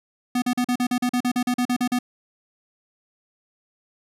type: tone bursts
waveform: square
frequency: 246.9 Hz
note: B3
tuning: in tune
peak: -20 dBFS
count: 15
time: 0.35-1.989 s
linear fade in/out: 5 ms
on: 71 ms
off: 41 ms
effects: resampled to 32000 Hz